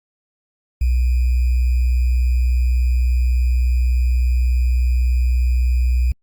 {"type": "tone with sample-and-hold", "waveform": "sine", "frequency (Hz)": 61.74, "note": "B1", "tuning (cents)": 0, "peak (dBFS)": -13, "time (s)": [0.81, 6.12], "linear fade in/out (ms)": 5, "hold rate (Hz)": 2450, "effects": ["Opus 48 kbps"]}